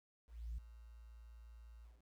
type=tone with ADSR envelope; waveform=sine; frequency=57.2 Hz; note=A#1; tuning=32 cents flat; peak=-38 dBFS; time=0.27-2.03 s; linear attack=310 ms; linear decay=4 ms; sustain=-16 dB; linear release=190 ms; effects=tanh soft clip ceiling -39 dBFS + 12-bit